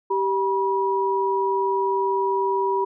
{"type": "tone pair together", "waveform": "sine", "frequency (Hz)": [390, 967.8], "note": ["G4", "B5"], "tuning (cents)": [-9, -35], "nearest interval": "octave + major third", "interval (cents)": 1574, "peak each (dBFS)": -22, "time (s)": [0.1, 2.85], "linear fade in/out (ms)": 10, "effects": []}